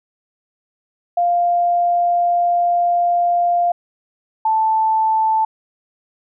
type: tone pair in turn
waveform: sine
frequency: 698.5 / 880.1 Hz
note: F5 / A5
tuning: 0 / 0 cents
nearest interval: major third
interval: 400 cents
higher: second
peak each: -13 dBFS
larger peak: neither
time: 1.17-3.72 / 4.45-5.45 s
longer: first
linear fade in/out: 5 ms
effects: none